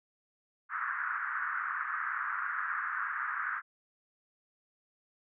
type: band-pass noise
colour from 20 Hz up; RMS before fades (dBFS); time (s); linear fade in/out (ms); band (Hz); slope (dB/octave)
pink; -35; 0.69-3.62; 50; 1200 to 1700; 48
effects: none